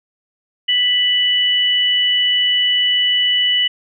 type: tone pair together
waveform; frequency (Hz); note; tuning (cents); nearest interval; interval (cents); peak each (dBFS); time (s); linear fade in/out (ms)
sine; 1975.5 / 2962; B6 / F#7; 0 / +1; perfect fifth; 701; -21 / -13; 0.68-3.68; 10
effects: none